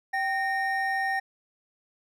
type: tone pair together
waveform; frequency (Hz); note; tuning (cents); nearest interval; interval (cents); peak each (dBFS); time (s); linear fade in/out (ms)
triangle; 776 / 1843.3; G5 / A#6; -18 / -20; octave + minor third; 1498; -26; 0.13-1.2; 10
effects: none